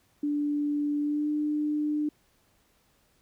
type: tone with pitch glide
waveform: sine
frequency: 292.6 to 299.3 Hz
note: D4 to D4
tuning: -6 to +33 cents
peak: -25 dBFS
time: 0.23-2.09 s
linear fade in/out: 5 ms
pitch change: +39 cents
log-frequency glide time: 1-1.3 s
effects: pink hiss -67 dBFS RMS until 3.21 s